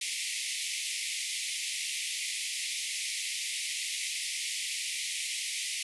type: band-pass noise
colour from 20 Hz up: pink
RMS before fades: -35 dBFS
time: 0.01-5.83 s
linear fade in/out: 5 ms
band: 2000 to 11000 Hz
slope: 96 dB/octave
effects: none